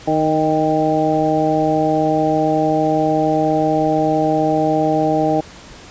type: harmonic tone with a mistuned harmonic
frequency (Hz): 155.4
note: D#3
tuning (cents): -2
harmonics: 1 / 2 / 3 / 4 / 5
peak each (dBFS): -24 / -18 / -22 / -19 / -19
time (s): 0.07-5.41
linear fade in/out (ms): 10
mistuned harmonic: 5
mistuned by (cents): +25
effects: pink hiss -39 dBFS RMS until 5.9 s + resampled to 16000 Hz